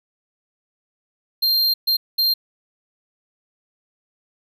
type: tone bursts at uneven times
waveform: square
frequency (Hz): 4186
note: C8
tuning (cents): 0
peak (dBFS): -16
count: 3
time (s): 1.42-1.74 / 1.87-1.97 / 2.18-2.34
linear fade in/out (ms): 10
effects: none